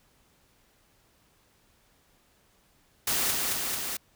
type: noise with echo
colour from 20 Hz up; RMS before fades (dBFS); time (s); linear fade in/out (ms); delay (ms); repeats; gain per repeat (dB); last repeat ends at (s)
white; -27; 3.07-3.31; 5; 220; 3; -2; 3.97
effects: pink hiss -65 dBFS RMS until 4.15 s